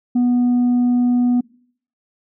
sine tone, 245.1 Hz, B3, 13 cents flat, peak -10 dBFS, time 0.15-1.41 s, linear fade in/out 10 ms, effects noise-tail reverb RT60 0.6 s tail -26 dB re dry + tanh soft clip ceiling -12 dBFS

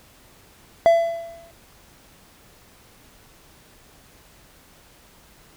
triangle tone with exponential decay, 671 Hz, E5, 31 cents sharp, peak -7 dBFS, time 0.86-1.51 s, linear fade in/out 0 ms, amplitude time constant 140 ms, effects pink hiss -52 dBFS RMS until 5.56 s

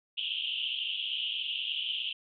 pink band-pass noise, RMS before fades -34 dBFS, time 0.17-2.13 s, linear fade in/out 10 ms, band 2800 to 3300 Hz, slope 96 dB/octave, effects none

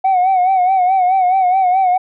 sine tone with vibrato, 745 Hz, F#5, 12 cents sharp, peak -8 dBFS, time 0.04-1.98 s, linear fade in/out 10 ms, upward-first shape sine, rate 4.7 Hz, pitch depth 69 cents each way, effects tanh soft clip ceiling -8 dBFS

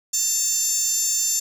10% pulse tone with high-pass filter, 897 Hz, A5, 33 cents sharp, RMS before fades -22 dBFS, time 0.13-1.4 s, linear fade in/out 10 ms, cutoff 7100 Hz, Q 7.9, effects none

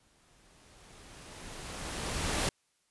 pink noise with exponential growth, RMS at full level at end -29 dBFS, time 0-2.49 s, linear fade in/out 2 ms, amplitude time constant 540 ms, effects white hiss -74 dBFS RMS until 2.9 s + resampled to 24000 Hz

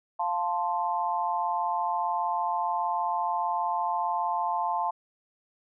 sine chord, F major, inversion none, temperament equal, 698.5 / 880 / 1046.5 Hz, F5 / A5 / C6, 0 / 0 / 0 cents, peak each -31 / -28 / -31 dBFS, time 0.19-4.91 s, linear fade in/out 10 ms, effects none

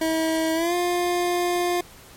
25% pulse tone with pitch glide, 321.6 to 352.7 Hz, E4 to F4, -43 to +17 cents, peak -17 dBFS, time 0.01-1.81 s, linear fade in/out 5 ms, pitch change +160 cents, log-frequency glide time 0.54-0.74 s, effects pink hiss -47 dBFS RMS until 2.16 s + MP3 64 kbps

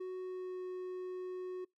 triangle tone with pitch glide, 370 to 367 Hz, F#4 to F#4, 0 to -14 cents, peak -37 dBFS, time 0-1.65 s, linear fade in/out 10 ms, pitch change -14 cents, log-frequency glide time 0.18-0.63 s, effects noise-tail reverb RT60 0.2 s tail -26 dB re dry

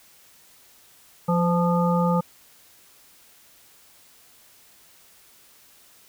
harmonic tone with a mistuned harmonic, 174.61 Hz, F3, in tune, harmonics 1 / 3 / 5 / 7, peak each -20 / -25 / -27 / -28 dBFS, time 1.28-2.21 s, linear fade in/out 10 ms, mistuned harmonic 3, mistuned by -35 cents, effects white hiss -54 dBFS RMS until 6.08 s

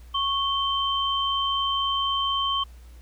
sine tone pair together, 1101 / 3114 Hz, C#6 / G7, -12 / -12 cents, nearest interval octave + tritone, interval 1800 cents, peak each -25 dBFS, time 0.14-2.64 s, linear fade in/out 10 ms, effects added 60 Hz sine -43 dBFS peak until 3.01 s + pink hiss -58 dBFS RMS until 3.01 s

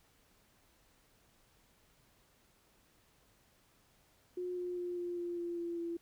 sine tone with pitch steps, 360 / 356.9 / 353.8 / 350.8 / 347.7 / 344.7 / 341.8 / 338.8 Hz, F#4 / F4 / F4 / F4 / F4 / F4 / F4 / E4, -47 / +38 / +23 / +8 / -8 / -23 / -37 / +48 cents, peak -36 dBFS, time 4.37-5.97 s, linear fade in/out 5 ms, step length 200 ms, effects pink hiss -69 dBFS RMS until 6.01 s

